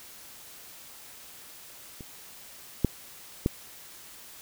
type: clicks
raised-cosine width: 3 ms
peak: -29 / -8 / -10 dBFS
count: 3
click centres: 2.008 / 2.847 / 3.461 s
effects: white hiss -48 dBFS RMS until 4.41 s